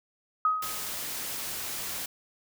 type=tone with exponential decay; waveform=sine; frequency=1260 Hz; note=D#6; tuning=21 cents sharp; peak=-19 dBFS; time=0.45-0.96 s; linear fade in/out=2 ms; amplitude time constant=110 ms
type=noise; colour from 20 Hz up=white; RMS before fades=-35 dBFS; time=0.62-2.06 s; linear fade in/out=5 ms
effects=none